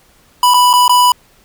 square tone with dropouts, 987.8 Hz, B5, in tune, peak -7 dBFS, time 0.43-1.12 s, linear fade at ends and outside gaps 2 ms, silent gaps 0.538-0.542 / 0.731-0.736 / 0.88-0.894 s, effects pink hiss -50 dBFS RMS until 1.44 s

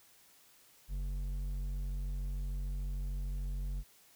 sine tone with hard clipping, 46.75 Hz, F#1, 19 cents sharp, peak -36 dBFS, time 0.88-3.84 s, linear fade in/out 50 ms, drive 7 dB, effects white hiss -63 dBFS RMS until 4.15 s

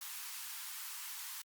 white high-pass noise, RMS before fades -45 dBFS, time 0.01-1.42 s, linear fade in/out 5 ms, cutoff 870 Hz, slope 48 dB/octave, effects Opus 48 kbps

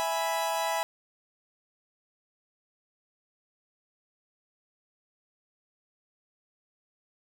40% pulse chord, E major, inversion none, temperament equal, 659.3 / 830.6 / 987.8 Hz, E5 / G#5 / B5, 0 / 0 / 0 cents, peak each -31 dBFS, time 0-0.83 s, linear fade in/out 0 ms, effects none

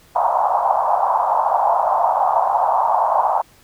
white band-pass noise, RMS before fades -17 dBFS, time 0.15-3.42 s, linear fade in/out 10 ms, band 670 to 1000 Hz, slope 48 dB/octave, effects pink hiss -51 dBFS RMS until 3.63 s

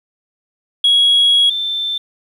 sine tone pair in turn, 3322 / 3551 Hz, G#7 / A7, 0 / +15 cents, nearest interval minor second, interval 115 cents, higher second, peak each -7 / -17 dBFS, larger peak first, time 0.84-1.5 / 1.5-1.98 s, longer first, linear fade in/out 5 ms, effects tanh soft clip ceiling -6 dBFS + 8-bit

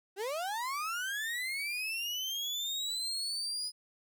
35% pulse linear sweep, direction up, 368.8 to 5000 Hz, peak -32 dBFS, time 0.16-3.72 s, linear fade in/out 50 ms, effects none

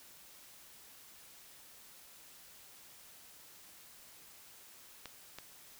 clicks, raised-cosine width 0.2 ms, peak -27 dBFS, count 2, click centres 5.057 / 5.386 s, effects white hiss -57 dBFS RMS until 5.79 s

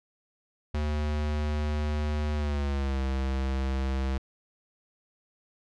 square tone with pitch glide, 75 to 66.43 Hz, D2 to C2, +37 to +27 cents, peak -27 dBFS, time 0.74-4.18 s, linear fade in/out 5 ms, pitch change -210 cents, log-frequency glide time 2.35-3.01 s, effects low-pass 5000 Hz 12 dB/octave

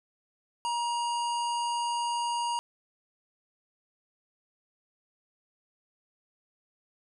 harmonic tone with a mistuned harmonic, 948 Hz, A#5, 29 cents sharp, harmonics 1 / 3 / 5 / 7 / 9 / 10, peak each -28 / -38 / -42 / -45 / -47 / -48 dBFS, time 0.65-2.59 s, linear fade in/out 0 ms, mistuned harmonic 10, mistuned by -33 cents, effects none

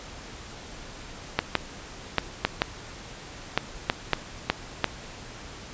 clicks, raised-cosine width 0.3 ms, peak -4 dBFS, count 10, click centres 1.39 / 1.553 / 2.183 / 2.45 / 2.619 / 3.576 / 3.899 / 4.133 / 4.5 / 4.843 s, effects pink hiss -42 dBFS RMS until 5.73 s + resampled to 16000 Hz

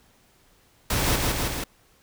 pink noise with echo, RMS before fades -24 dBFS, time 0.9-1.16 s, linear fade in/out 5 ms, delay 160 ms, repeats 3, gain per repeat -2 dB, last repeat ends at 1.64 s, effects pink hiss -60 dBFS RMS until 2.02 s

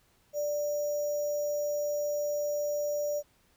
sine tone with sample-and-hold, 587.3 Hz, D5, in tune, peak -28 dBFS, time 0.33-3.23 s, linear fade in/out 50 ms, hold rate 6300 Hz, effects pink hiss -67 dBFS RMS until 3.56 s

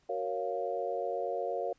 sine chord, Gb major seventh, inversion none, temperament equal with one note detuned, 372.8 / 466.2 / 554.4 / 698.5 Hz, Gb4 / Bb4 / Db5 / F5, +13 / 0 / 0 / 0 cents, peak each -40 / -36 / -36 / -36 dBFS, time 0.09-1.73 s, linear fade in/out 5 ms, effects pink hiss -70 dBFS RMS until 1.78 s + resampled to 16000 Hz

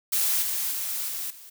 blue noise with level steps, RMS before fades -24 / -28 / -30 / -32 / -46 dBFS, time 0.12-1.5 s, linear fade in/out 10 ms, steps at 0.42 / 0.71 / 1.08 / 1.3 s, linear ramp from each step 5 ms, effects none

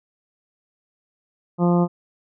harmonic tone, 174.61 Hz, F3, in tune, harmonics 1 / 2 / 3 / 4 / 5 / 6 / 7, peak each -16 / -22 / -26 / -28 / -30 / -32 / -33 dBFS, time 1.58-1.88 s, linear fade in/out 50 ms, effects none

